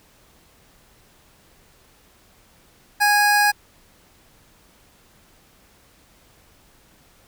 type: tone pair together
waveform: square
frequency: 827 / 1651.3 Hz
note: G#5 / G#6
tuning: -8 / -10 cents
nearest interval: octave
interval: 1198 cents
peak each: -18 dBFS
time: 3-3.52 s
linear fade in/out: 20 ms
effects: pink hiss -55 dBFS RMS until 7.27 s